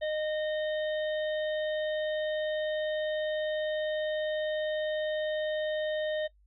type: harmonic tone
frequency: 615 Hz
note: D#5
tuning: 20 cents flat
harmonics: 1 / 3 / 5 / 6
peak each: -29 / -40 / -45 / -44 dBFS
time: 0.01-6.28 s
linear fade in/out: 20 ms
effects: noise-tail reverb RT60 0.1 s tail -18 dB re dry + added 50 Hz sine -60 dBFS peak until 6.46 s